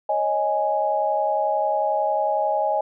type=chord; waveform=sine; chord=C# suspended second; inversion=none; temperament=equal with one note detuned; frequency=554.4 / 625.5 / 830.6 Hz; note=C#5 / D#5 / G#5; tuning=0 / +9 / 0 cents; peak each=-27 / -23 / -22 dBFS; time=0.09-2.81 s; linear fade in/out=5 ms; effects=none